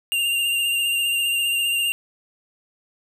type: tone with vibrato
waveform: square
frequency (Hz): 2794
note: F7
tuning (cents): 0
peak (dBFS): -20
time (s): 0.12-1.92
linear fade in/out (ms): 0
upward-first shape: sine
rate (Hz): 15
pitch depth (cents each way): 25
effects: none